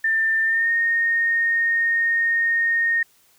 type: tone with pitch glide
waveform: sine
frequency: 1790 to 1847.8 Hz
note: A6 to A#6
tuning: +29 to -16 cents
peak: -17 dBFS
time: 0.04-3.03 s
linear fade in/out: 5 ms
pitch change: +55 cents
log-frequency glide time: 0.43-0.71 s
effects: white hiss -58 dBFS RMS until 3.38 s